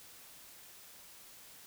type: silence
effects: white hiss -55 dBFS RMS until 1.66 s